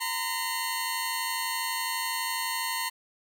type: tone cluster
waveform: 20% pulse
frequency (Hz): 923 / 1015 / 4348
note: A#5 / B5 / C#8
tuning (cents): -17 / +47 / -34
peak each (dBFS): -28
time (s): 0-2.9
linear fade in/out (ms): 20
effects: none